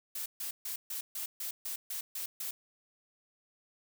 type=noise bursts; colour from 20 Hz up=blue; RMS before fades=-38 dBFS; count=10; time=0.15-2.51 s; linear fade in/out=5 ms; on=110 ms; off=140 ms; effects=none